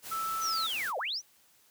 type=noise; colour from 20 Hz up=white; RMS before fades=-42 dBFS; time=0.02-0.93 s; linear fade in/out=50 ms
type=tone; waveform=sine; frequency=1318.5 Hz; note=E6; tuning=in tune; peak=-31 dBFS; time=0.11-0.67 s; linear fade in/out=10 ms
type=linear two-way sweep; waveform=sine; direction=down then up; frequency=6272 to 466.2 to 6272 Hz; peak=-31 dBFS; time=0.4-1.22 s; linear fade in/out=50 ms; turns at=0.98 s
effects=white hiss -64 dBFS RMS until 1.7 s + high-pass 60 Hz 12 dB/octave